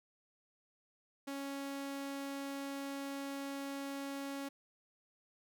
sawtooth tone, 277.2 Hz, C#4, in tune, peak -36 dBFS, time 1.27-4.49 s, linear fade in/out 10 ms, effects none

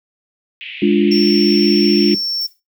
white band-pass noise, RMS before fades -31 dBFS, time 0.61-2.14 s, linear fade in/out 0 ms, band 2200 to 3000 Hz, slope 48 dB/octave
sine chord, D diminished, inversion second, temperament equal, 207.7 / 293.7 / 349.2 Hz, Ab3 / D4 / F4, 0 / 0 / 0 cents, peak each -14 dBFS, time 0.82-2.15 s, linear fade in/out 5 ms
triangle tone, 5440 Hz, F8, 46 cents flat, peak -16 dBFS, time 1.11-2.47 s, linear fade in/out 10 ms
violet noise with exponential decay, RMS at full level -31 dBFS, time 2.41-2.6 s, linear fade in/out 2 ms, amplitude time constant 40 ms
effects noise-tail reverb RT60 0.2 s tail -17 dB re dry

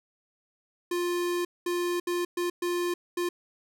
square tone bursts at uneven times, 351 Hz, F4, 9 cents sharp, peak -27 dBFS, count 6, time 0.91-1.45 / 1.66-2 / 2.07-2.25 / 2.37-2.5 / 2.62-2.94 / 3.17-3.29 s, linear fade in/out 5 ms, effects none

